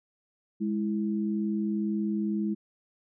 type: tone pair together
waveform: sine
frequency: 207.6 / 329.6 Hz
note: G#3 / E4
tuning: 0 / 0 cents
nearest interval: minor sixth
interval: 800 cents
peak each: -27 / -32 dBFS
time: 0.6-2.55 s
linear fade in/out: 20 ms
effects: none